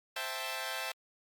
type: chord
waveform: 10% pulse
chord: A minor seventh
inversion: first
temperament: equal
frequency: 523.3 / 659.3 / 784 / 880 Hz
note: C5 / E5 / G5 / A5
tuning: 0 / 0 / 0 / 0 cents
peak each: -34 / -32 / -34 / -33 dBFS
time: 0.16-0.92 s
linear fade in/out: 5 ms
effects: Opus 48 kbps